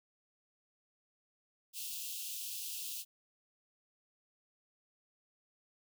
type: high-pass noise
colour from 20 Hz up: white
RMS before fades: -42 dBFS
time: 1.73-3.05 s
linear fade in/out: 50 ms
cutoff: 2600 Hz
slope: 96 dB/octave
effects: none